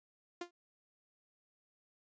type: tone with exponential decay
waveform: sawtooth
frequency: 349.2 Hz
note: F4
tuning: in tune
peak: -33 dBFS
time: 0.41-0.51 s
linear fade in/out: 5 ms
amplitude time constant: 21 ms
effects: resampled to 16000 Hz